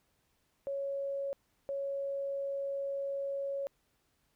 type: tone bursts at uneven times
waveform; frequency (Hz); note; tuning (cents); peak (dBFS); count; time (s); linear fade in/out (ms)
sine; 554.4; C#5; 0; -33; 2; 0.67-1.33 / 1.69-3.67; 0
effects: pink hiss -75 dBFS RMS until 4.35 s